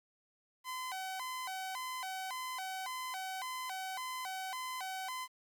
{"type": "tone with vibrato", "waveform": "sawtooth", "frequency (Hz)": 880, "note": "A5", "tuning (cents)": 0, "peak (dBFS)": -35, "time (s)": [0.64, 5.28], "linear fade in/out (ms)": 50, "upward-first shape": "square", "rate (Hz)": 1.8, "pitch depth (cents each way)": 260, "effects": ["11-bit"]}